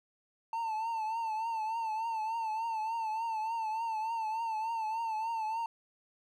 triangle tone with vibrato, 893 Hz, A5, 25 cents sharp, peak -30 dBFS, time 0.53-5.66 s, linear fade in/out 2 ms, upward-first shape triangle, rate 3.4 Hz, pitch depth 74 cents each way, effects none

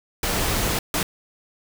pink noise bursts at uneven times, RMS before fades -23 dBFS, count 2, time 0.23-0.79 / 0.94-1.03 s, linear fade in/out 2 ms, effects none

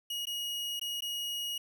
40% pulse tone with dropouts, 2889 Hz, F#7, 42 cents flat, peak -33 dBFS, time 0.1-1.58 s, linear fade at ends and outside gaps 5 ms, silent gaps 0.255-0.269 / 0.796-0.813 / 1.007-1.021 s, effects none

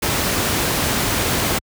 pink noise, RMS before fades -19 dBFS, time 0.02-1.59 s, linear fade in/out 10 ms, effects high-pass 60 Hz 12 dB/octave

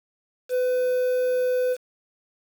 triangle tone with quantisation, 503 Hz, B4, 32 cents sharp, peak -18 dBFS, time 0.49-1.77 s, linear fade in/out 50 ms, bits 7, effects none

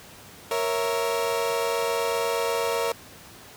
30% pulse chord, A# diminished, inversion none, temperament equal, 466.2 / 554.4 / 659.3 Hz, A#4 / C#5 / E5, 0 / 0 / 0 cents, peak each -23 / -27 / -28 dBFS, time 0.51-2.92 s, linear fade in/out 2 ms, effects pink hiss -46 dBFS RMS until 3.56 s + high-pass 80 Hz 12 dB/octave

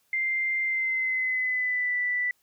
sine tone with pitch glide, 2093 to 1975.5 Hz, C7 to B6, 0 to 0 cents, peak -24 dBFS, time 0.13-2.31 s, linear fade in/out 2 ms, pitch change -100 cents, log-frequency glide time 0.63-1.96 s, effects white hiss -69 dBFS RMS until 2.42 s

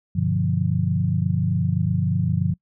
sine chord, G dominant seventh, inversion none, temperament equal with one note detuned, 97.49 / 123.47 / 146.83 / 174.61 Hz, G2 / B2 / D3 / F3, -9 / 0 / 0 / 0 cents, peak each -24 / -26 / -24 / -23 dBFS, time 0.15-2.54 s, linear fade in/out 10 ms, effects noise-tail reverb RT60 0.1 s tail -24 dB re dry

